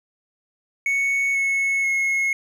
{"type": "tone with pitch steps", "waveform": "triangle", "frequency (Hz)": [2217, 2194, 2171], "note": ["C#7", "C#7", "C#7"], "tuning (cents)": [0, -18, -37], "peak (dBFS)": -17, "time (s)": [0.86, 2.33], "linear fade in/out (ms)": 2, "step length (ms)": 490, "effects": []}